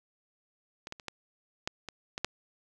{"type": "clicks", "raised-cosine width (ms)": 0.2, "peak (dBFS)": [-23, -21, -29, -19, -14, -22, -18, -11], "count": 8, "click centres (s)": [0.871, 0.924, 0.998, 1.083, 1.675, 1.887, 2.179, 2.246], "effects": []}